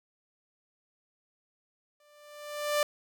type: tone with exponential growth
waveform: sawtooth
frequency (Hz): 591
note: D5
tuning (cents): +11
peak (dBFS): -19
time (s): 2-2.83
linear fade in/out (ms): 2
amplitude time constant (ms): 180
effects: none